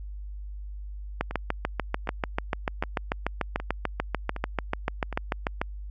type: two click trains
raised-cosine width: 0.5 ms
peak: -19 / -10 dBFS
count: 6 / 31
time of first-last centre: 1.31-5.127 / 1.21-5.615 s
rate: 1.31 / 6.81 Hz
effects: added 50 Hz sine -35 dBFS peak until 5.9 s